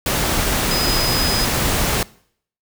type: tone in noise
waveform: sine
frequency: 5010 Hz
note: D#8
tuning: 11 cents sharp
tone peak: -21 dBFS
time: 0.71-1.45 s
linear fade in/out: 2 ms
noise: pink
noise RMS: -19 dBFS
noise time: 0.06-2.03 s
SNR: -5 dB
effects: noise-tail reverb RT60 0.6 s tail -22 dB re dry